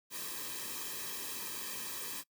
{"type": "noise with comb filter", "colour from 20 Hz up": "white", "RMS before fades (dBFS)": -41, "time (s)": [0.1, 2.24], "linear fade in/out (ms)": 50, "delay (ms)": 1.4, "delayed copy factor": -0.95, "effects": ["noise-tail reverb RT60 0.1 s tail -23 dB re dry"]}